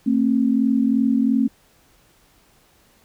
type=tone pair together; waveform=sine; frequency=225.3 / 268.2 Hz; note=A3 / C4; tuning=+41 / +43 cents; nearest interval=minor third; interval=302 cents; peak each=-18 dBFS; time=0.06-1.48 s; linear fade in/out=10 ms; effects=pink hiss -57 dBFS RMS until 3.04 s